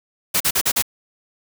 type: noise bursts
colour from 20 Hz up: white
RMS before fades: -18 dBFS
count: 5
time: 0.34-0.824 s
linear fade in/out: 10 ms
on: 64 ms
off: 41 ms
effects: none